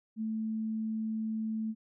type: tone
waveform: sine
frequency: 220 Hz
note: A3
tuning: in tune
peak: -31 dBFS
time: 0.16-1.75 s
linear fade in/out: 50 ms
effects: none